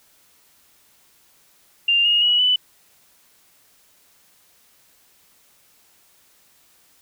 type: tone with pitch steps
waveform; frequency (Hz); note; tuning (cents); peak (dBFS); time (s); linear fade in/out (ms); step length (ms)
sine; 2794 / 2858 / 2923 / 2989; F7 / F7 / F#7 / F#7; 0 / +39 / -22 / +17; -14; 1.88-2.56; 5; 170
effects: white hiss -57 dBFS RMS until 7.01 s